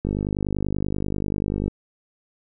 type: click train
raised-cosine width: 3 ms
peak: -12 dBFS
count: 83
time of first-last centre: 0.05-1.68 s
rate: 50.3 Hz
effects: none